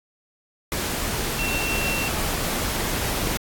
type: tone in noise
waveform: sine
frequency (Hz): 2712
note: E7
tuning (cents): +49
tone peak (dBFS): -26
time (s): 1.39-2.08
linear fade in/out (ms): 0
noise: pink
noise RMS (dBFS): -26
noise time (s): 0.72-3.37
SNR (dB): -3
effects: AAC 64 kbps